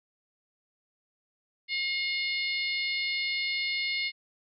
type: harmonic tone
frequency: 717 Hz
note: F5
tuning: 45 cents sharp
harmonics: 3 / 4 / 5 / 6 / 7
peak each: -30 / -38 / -37 / -34 / -43 dBFS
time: 1.68-4.12 s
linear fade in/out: 50 ms
effects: none